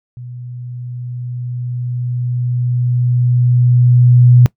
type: tone with level ramp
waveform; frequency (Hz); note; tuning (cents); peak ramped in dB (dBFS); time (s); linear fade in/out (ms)
sine; 123; B2; -7; -27 to -3; 0.17-4.46; 0
effects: noise-tail reverb RT60 0.1 s tail -21 dB re dry